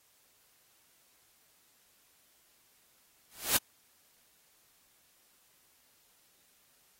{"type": "noise with exponential growth", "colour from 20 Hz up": "white", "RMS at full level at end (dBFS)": -22, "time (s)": [3.31, 3.57], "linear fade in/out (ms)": 5, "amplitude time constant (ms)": 56, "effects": ["white hiss -67 dBFS RMS until 6.99 s", "AAC 48 kbps"]}